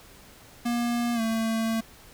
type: tone with pitch glide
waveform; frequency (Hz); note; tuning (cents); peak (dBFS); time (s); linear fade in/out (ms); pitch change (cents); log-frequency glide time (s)
square; 238 to 224.6; A#3 to A3; +36 to +36; -25; 0.65-1.81; 10; -100; 1.14-1.21
effects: pink hiss -51 dBFS RMS until 2.13 s